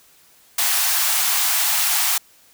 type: high-pass noise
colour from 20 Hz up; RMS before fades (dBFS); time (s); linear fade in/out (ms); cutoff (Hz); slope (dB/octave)
white; -19; 0.58-2.18; 5; 670; 96
effects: white hiss -53 dBFS RMS until 2.53 s